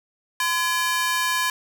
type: ring-modulated tone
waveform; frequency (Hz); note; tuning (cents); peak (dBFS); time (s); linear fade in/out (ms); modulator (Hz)
sawtooth; 1357; E6; +50; -14; 0.4-1.5; 2; 333
effects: none